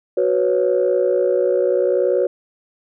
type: chord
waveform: sine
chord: F# suspended fourth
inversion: none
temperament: equal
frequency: 370 / 493.9 / 554.4 Hz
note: F#4 / B4 / C#5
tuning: 0 / 0 / 0 cents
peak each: -18 dBFS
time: 0.17-2.27 s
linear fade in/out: 5 ms
effects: tanh soft clip ceiling -7 dBFS